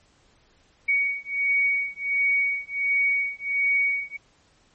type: beating tone pair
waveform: sine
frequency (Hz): 2243 / 2244.4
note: C#7 / C#7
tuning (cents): +20 / +21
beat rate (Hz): 1.4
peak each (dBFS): -24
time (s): 0.88-4.17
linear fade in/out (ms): 10
effects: pink hiss -61 dBFS RMS until 4.74 s + MP3 32 kbps